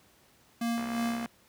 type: tone with tremolo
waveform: square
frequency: 233.1 Hz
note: A#3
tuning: in tune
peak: -28 dBFS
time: 0.61-1.26 s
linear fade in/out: 5 ms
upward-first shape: sine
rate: 2.9 Hz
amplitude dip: 50%
type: click train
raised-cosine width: 0.5 ms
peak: -24 dBFS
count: 32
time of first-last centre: 0.78-1.259 s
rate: 64.7 Hz
effects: pink hiss -62 dBFS RMS until 1.48 s + high-pass 80 Hz 12 dB/octave